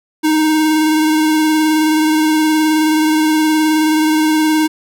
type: tone with vibrato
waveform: square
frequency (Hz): 311.1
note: D#4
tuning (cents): 0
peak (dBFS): -11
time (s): 0.23-4.68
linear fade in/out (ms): 20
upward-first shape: sine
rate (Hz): 19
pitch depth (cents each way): 21
effects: none